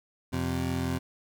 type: tone pair together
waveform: 20% pulse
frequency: 85.96 / 128.8 Hz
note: F2 / C3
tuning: -27 / -27 cents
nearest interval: perfect fifth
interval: 700 cents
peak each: -26 / -27 dBFS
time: 0.32-0.99 s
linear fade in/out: 20 ms
effects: none